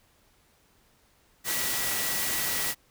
sine tone in noise, 1938 Hz, B6, 33 cents flat, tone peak -37 dBFS, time 1.44-2.75 s, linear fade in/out 50 ms, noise white, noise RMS -29 dBFS, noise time 1.44-2.75 s, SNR -11 dB, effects pink hiss -64 dBFS RMS until 2.9 s

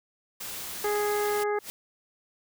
white noise, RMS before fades -37 dBFS, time 0.4-1.44 s, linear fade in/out 10 ms
harmonic tone, 415.3 Hz, G#4, in tune, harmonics 1 / 2 / 3 / 4 / 5, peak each -26 / -32 / -36 / -38 / -40 dBFS, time 0.84-1.59 s, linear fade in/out 5 ms
white noise with exponential growth, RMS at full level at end -35 dBFS, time 1.53-1.7 s, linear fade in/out 0 ms, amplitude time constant 35 ms
effects none

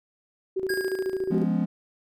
sine tone with tremolo, 378.7 Hz, F#4, 40 cents sharp, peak -23 dBFS, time 0.56-1.44 s, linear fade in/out 10 ms, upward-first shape square, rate 14 Hz, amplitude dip 65%
square tone with exponential decay, 1630 Hz, G#6, 33 cents flat, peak -27 dBFS, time 0.69-1.57 s, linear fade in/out 5 ms, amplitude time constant 190 ms
triangle chord, C# dominant seventh, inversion first, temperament just, 173.24 / 207.9 / 249.5 / 277.2 Hz, E#3 / G#3 / B3 / C#4, -14 / +2 / +18 / 0 cents, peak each -24 / -24 / -27 / -30 dBFS, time 1.3-1.66 s, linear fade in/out 20 ms
effects none

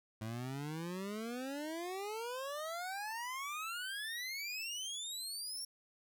25% pulse exponential sweep, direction up, 107.2 to 5588 Hz, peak -36 dBFS, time 0.21-5.65 s, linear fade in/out 5 ms, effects none

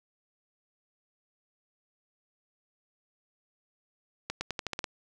accelerating click train, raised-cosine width 0.2 ms, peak -15 dBFS, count 8, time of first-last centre 4.3-4.842 s, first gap 110 ms, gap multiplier 0.88, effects none

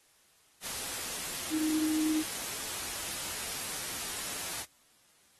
sine tone in noise, 311.1 Hz, D#4, in tune, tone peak -27 dBFS, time 1.5-2.24 s, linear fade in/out 50 ms, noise white, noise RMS -37 dBFS, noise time 0.61-4.66 s, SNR +7 dB, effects white hiss -65 dBFS RMS until 5.39 s + AAC 32 kbps

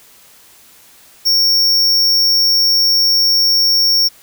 square tone, 5500 Hz, F8, 27 cents flat, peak -10 dBFS, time 1.25-4.09 s, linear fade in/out 20 ms, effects white hiss -45 dBFS RMS until 4.22 s

